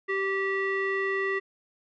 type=tone with low-pass filter; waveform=square; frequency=389 Hz; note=G4; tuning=13 cents flat; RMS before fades=-28 dBFS; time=0.08-1.4 s; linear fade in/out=20 ms; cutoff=2100 Hz; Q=6; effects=none